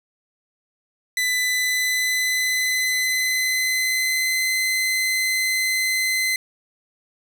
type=tone with pitch glide; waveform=sawtooth; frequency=2000 to 2050 Hz; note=B6 to C7; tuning=+21 to -36 cents; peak=-16 dBFS; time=1.17-6.36 s; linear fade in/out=2 ms; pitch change=+43 cents; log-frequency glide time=1.37-4.54 s; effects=none